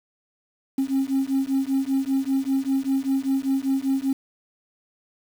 sine beating tone pair, 267 / 272.1 Hz, C4 / C#4, +35 / -32 cents, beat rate 5.1 Hz, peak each -22 dBFS, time 0.78-4.13 s, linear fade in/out 5 ms, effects tanh soft clip ceiling -16 dBFS + 7-bit

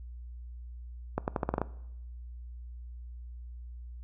accelerating click train, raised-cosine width 1 ms, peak -14 dBFS, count 8, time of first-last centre 1.18-1.616 s, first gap 99 ms, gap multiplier 0.84, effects noise-tail reverb RT60 0.8 s tail -19 dB re dry + added 60 Hz sine -41 dBFS peak until 4.03 s

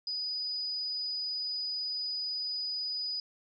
sine tone, 4961 Hz, D#8, 6 cents flat, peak -32 dBFS, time 0.07-3.2 s, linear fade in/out 2 ms, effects none

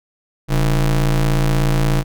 square ring-modulated tone, 82.41 Hz, E2, in tune, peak -11 dBFS, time 0.48-2.04 s, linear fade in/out 50 ms, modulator 54.1 Hz, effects none

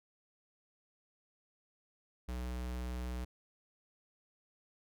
square tone, 61.7 Hz, B1, 1 cent flat, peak -38 dBFS, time 2.28-3.25 s, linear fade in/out 10 ms, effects none

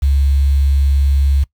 sine tone with quantisation, 69.3 Hz, C#2, in tune, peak -10 dBFS, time 0.02-1.44 s, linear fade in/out 10 ms, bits 6, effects noise-tail reverb RT60 0.1 s tail -21 dB re dry

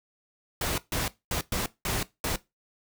pink noise bursts at uneven times, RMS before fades -29 dBFS, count 6, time 0.61-0.78 / 0.92-1.08 / 1.31-1.41 / 1.52-1.66 / 1.85-2.03 / 2.24-2.36 s, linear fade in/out 2 ms, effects noise-tail reverb RT60 0.2 s tail -18 dB re dry

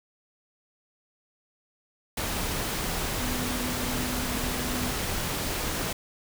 sine tone in noise, 248.9 Hz, B3, 14 cents sharp, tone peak -33 dBFS, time 3.2-4.91 s, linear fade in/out 5 ms, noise pink, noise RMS -30 dBFS, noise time 2.17-5.93 s, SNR -6 dB, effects none

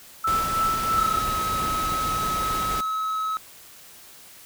sine tone with tremolo, 1318.5 Hz, E6, in tune, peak -19 dBFS, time 0.24-1.2 s, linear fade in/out 5 ms, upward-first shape sine, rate 3.1 Hz, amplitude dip 50%
pink noise, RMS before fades -31 dBFS, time 0.27-2.81 s, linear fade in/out 5 ms
triangle tone, 1287 Hz, E6, 42 cents flat, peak -22 dBFS, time 0.98-3.37 s, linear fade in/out 0 ms
effects white hiss -47 dBFS RMS until 4.45 s

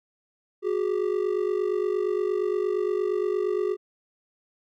triangle ring-modulated tone, 392 Hz, G4, in tune, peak -18 dBFS, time 0.62-3.77 s, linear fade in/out 50 ms, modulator 24.3 Hz, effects none

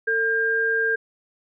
sine tone pair together, 449.7 / 1602.5 Hz, A4 / G6, +38 / +38 cents, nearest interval octave + minor seventh, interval 2200 cents, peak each -25 / -20 dBFS, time 0.07-0.96 s, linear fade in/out 10 ms, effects none

